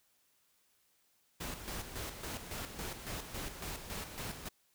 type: noise with tremolo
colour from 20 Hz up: pink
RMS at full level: -41 dBFS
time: 1.4-4.49 s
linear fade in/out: 10 ms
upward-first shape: square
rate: 3.6 Hz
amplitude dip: 55%
effects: white hiss -73 dBFS RMS until 4.74 s